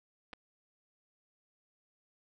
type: clicks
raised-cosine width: 0.3 ms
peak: -29 dBFS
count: 2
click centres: 0.331 / 0.335 s
effects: none